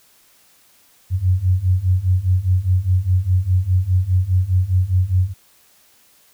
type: beating tone pair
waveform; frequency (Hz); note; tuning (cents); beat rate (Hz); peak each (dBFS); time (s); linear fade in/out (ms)
sine; 89.5 / 94.4; F2 / F#2; +43 / +35; 4.9; -18 / -16; 1.1-5.34; 50
effects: white hiss -54 dBFS RMS until 6.33 s